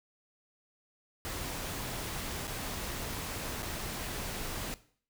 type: noise with dropouts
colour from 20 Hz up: pink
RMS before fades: -38 dBFS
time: 1.25-4.74 s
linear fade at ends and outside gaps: 0 ms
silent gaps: 2.47-2.477 / 3.623-3.629 s
effects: noise-tail reverb RT60 0.5 s tail -17 dB re dry